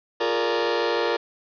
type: chord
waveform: sawtooth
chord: Bb dominant seventh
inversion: second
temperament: just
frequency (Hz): 349.6 / 419.5 / 466.2 / 582.7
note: F4 / Ab4 / Bb4 / D5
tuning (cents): +2 / +17 / 0 / -14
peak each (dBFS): -24 / -25 / -20 / -25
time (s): 0.2-1.17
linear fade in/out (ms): 10
effects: resampled to 11025 Hz + 7-bit